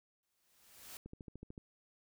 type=noise with exponential growth; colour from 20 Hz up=white; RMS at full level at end=-48 dBFS; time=0.23-0.97 s; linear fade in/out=1 ms; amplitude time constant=160 ms
type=click train; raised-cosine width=3 ms; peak=-35 dBFS; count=8; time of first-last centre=1.06-1.579 s; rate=13.5 Hz
effects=none